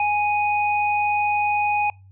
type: tone pair together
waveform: sine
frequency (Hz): 830.6 / 2489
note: G#5 / D#7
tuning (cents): 0 / 0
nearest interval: octave + perfect fifth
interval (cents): 1900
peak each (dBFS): -19 / -24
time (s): 0-1.9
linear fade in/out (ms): 2
effects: noise-tail reverb RT60 0.3 s tail -26 dB re dry + added 96 Hz sine -45 dBFS peak until 2.11 s